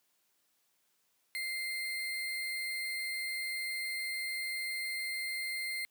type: tone with sample-and-hold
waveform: sine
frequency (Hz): 2093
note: C7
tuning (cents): 0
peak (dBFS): -34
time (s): 1.35-5.85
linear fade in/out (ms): 0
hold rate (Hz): 6300
effects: white hiss -75 dBFS RMS until 5.9 s + high-pass 150 Hz 12 dB/octave